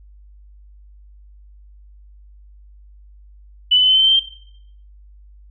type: tone with pitch steps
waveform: sine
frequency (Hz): 2983 / 3007 / 3032 / 3056 / 3081 / 3106 / 3131 / 3157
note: F#7 / F#7 / F#7 / G7 / G7 / G7 / G7 / G7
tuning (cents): +13 / +27 / +42 / -45 / -31 / -17 / -3 / +12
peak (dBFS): -10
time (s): 3.71-4.198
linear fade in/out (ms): 10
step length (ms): 61
effects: noise-tail reverb RT60 0.7 s tail -17 dB re dry + added 50 Hz sine -42 dBFS peak until 5.5 s